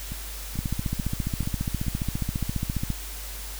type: two click trains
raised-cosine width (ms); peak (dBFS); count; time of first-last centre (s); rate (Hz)
5; -14 / -21; 35 / 5; 0.59-2.903 / 0.12-1.867; 14.7 / 2.29
effects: added 50 Hz sine -36 dBFS peak until 3.59 s + white hiss -39 dBFS RMS until 3.59 s